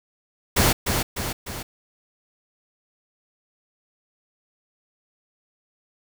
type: noise with echo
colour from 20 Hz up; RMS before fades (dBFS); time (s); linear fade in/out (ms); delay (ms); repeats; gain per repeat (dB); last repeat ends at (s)
pink; -18; 0.56-0.73; 10; 300; 3; -5; 1.63
effects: none